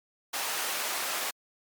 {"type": "high-pass noise", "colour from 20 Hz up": "pink", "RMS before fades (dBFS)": -32, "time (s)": [0.33, 1.31], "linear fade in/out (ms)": 10, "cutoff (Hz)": 730, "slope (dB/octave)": 12, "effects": ["MP3 96 kbps"]}